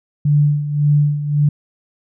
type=tone with tremolo; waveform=sine; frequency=146.83 Hz; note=D3; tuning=in tune; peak=-9 dBFS; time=0.25-1.49 s; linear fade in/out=5 ms; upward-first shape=sine; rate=1.8 Hz; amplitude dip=70%; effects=none